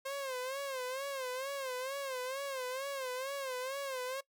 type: tone with vibrato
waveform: sawtooth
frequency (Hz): 530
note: C5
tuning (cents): +22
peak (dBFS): -33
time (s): 0.05-4.21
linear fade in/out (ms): 10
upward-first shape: sine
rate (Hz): 2.2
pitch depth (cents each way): 99
effects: noise-tail reverb RT60 0.1 s tail -21 dB re dry